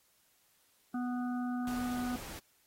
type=harmonic tone; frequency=246.9 Hz; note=B3; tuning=in tune; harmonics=1 / 3 / 5 / 6; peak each=-33 / -43 / -47 / -49 dBFS; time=0.94-2.16 s; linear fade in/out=5 ms
type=noise; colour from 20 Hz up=pink; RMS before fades=-46 dBFS; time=1.67-2.39 s; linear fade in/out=0 ms
effects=white hiss -70 dBFS RMS until 2.66 s + AAC 48 kbps